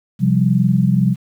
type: chord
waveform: sine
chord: C suspended fourth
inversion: none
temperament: equal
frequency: 130.81 / 174.61 / 196 Hz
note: C3 / F3 / G3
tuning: 0 / 0 / 0 cents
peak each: -16 dBFS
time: 0.19-1.16 s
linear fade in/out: 50 ms
effects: 8-bit